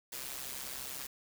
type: noise with amplitude modulation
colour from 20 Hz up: white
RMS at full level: -39 dBFS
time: 0.12-1.07 s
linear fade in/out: 5 ms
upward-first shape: sine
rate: 132 Hz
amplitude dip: 70%
effects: none